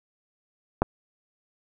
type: clicks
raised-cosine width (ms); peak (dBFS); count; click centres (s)
1; -6 / -25; 2; 0.82 / 0.829
effects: none